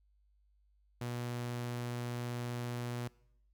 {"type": "tone", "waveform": "sawtooth", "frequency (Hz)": 121, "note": "B2", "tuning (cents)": -35, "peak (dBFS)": -33, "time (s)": [1.01, 3.08], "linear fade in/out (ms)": 5, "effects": ["noise-tail reverb RT60 0.7 s tail -22 dB re dry", "added 50 Hz sine -67 dBFS peak until 3.53 s"]}